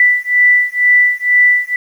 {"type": "beating tone pair", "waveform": "sine", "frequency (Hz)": [1975.5, 1977.6], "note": ["B6", "B6"], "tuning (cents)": [0, 2], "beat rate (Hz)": 2.1, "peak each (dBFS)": -11, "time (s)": [0, 1.76], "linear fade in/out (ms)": 2, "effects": ["7-bit"]}